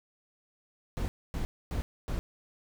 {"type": "noise bursts", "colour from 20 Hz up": "brown", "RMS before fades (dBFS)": -32, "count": 4, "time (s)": [0.97, 2.19], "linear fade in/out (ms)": 0, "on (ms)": 110, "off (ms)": 260, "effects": []}